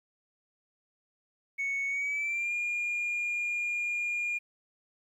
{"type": "tone with pitch glide", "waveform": "sine", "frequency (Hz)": [2217, 2418], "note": ["C#7", "D7"], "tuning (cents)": [0, 50], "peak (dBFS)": -27, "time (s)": [1.58, 4.39], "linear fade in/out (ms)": 20, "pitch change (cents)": 150, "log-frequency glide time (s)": [1.88, 2.54], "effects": ["tanh soft clip ceiling -27 dBFS", "11-bit"]}